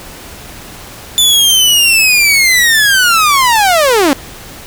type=linear sweep; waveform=sawtooth; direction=down; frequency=3516 to 259.4 Hz; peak=-3 dBFS; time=1.18-4.13 s; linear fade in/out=0 ms; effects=pink hiss -31 dBFS RMS until 4.66 s